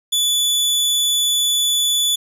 sawtooth tone, 3461 Hz, A7, 29 cents flat, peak -12 dBFS, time 0.12-2.16 s, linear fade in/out 10 ms, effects resampled to 32000 Hz + 8-bit

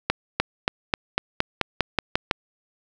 accelerating click train, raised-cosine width 0.3 ms, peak -3 dBFS, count 11, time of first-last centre 0.1-2.312 s, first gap 300 ms, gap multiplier 0.93, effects none

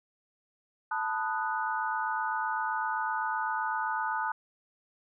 sine chord, B dominant seventh, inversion third, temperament equal, 880 / 987.8 / 1244.5 / 1480 Hz, A5 / B5 / D#6 / F#6, 0 / 0 / 0 / 0 cents, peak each -32 / -37 / -35 / -34 dBFS, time 0.91-4.32 s, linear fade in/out 5 ms, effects none

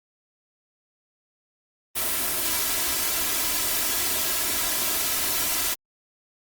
white noise with comb filter, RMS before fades -25 dBFS, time 1.95-5.75 s, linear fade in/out 20 ms, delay 3 ms, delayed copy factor +0.6, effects Opus 32 kbps

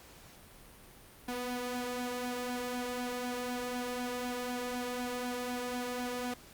sawtooth tone with flanger, 246.9 Hz, B3, in tune, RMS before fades -37 dBFS, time 1.28-6.34 s, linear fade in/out 5 ms, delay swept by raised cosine 1.2 to 2.4 ms, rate 4 Hz, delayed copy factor +0.6, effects pink hiss -55 dBFS RMS until 6.53 s + Opus 48 kbps

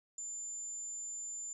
sine tone, 7140 Hz, A8, 24 cents sharp, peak -39 dBFS, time 0.18-1.53 s, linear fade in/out 2 ms, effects tanh soft clip ceiling -35 dBFS

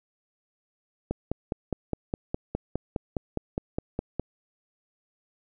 click train, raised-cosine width 2 ms, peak -14 dBFS, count 16, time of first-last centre 1.11-4.196 s, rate 4.86 Hz, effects none

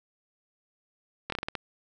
slowing click train, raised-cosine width 0.3 ms, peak -15 dBFS, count 7, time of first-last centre 1.3-1.553 s, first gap 23 ms, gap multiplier 1.24, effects none

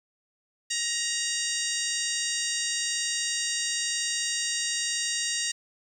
harmonic tone with a mistuned harmonic, 941 Hz, A#5, 16 cents sharp, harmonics 2 / 3 / 4 / 5 / 6 / 7 / 8 / 9, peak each -35 / -35 / -35 / -35 / -35 / -35 / -35 / -35 dBFS, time 0.7-5.52 s, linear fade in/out 10 ms, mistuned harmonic 8, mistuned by -65 cents, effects 9-bit

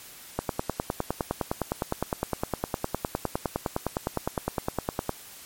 click train, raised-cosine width 1 ms, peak -11 dBFS, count 47, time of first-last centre 0.39-5.093 s, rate 9.78 Hz, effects white hiss -46 dBFS RMS until 5.45 s + MP3 64 kbps

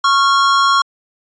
square tone pair together, 1100 / 1384.4 Hz, C#6 / F6, -14 / -16 cents, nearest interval major third, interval 398 cents, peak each -12 / -16 dBFS, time 0.04-0.82 s, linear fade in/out 5 ms, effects resampled to 16000 Hz

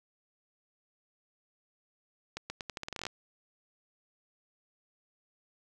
accelerating click train, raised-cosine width 0.2 ms, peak -20 dBFS, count 14, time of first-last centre 2.37-3.067 s, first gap 130 ms, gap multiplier 0.83, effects none

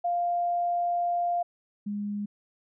sine tone pair in turn, 698.5 / 205.5 Hz, F5 / G#3, 0 / -18 cents, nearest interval octave + major sixth, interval 2118 cents, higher first, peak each -24 / -29 dBFS, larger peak first, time 0.04-1.43 / 1.86-2.26 s, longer first, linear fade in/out 10 ms, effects none

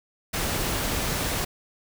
pink noise, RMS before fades -27 dBFS, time 0.33-1.45 s, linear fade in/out 10 ms, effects none

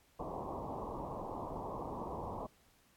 white low-pass noise, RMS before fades -42 dBFS, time 0.19-2.47 s, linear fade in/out 10 ms, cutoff 1100 Hz, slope 96 dB/octave, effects pink hiss -69 dBFS RMS until 2.96 s + AAC 64 kbps

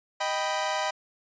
sawtooth chord, Eb augmented, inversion none, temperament equal, 622.3 / 784 / 987.8 Hz, Eb5 / G5 / B5, 0 / 0 / 0 cents, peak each -27 dBFS, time 0.2-0.91 s, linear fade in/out 10 ms, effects resampled to 16000 Hz

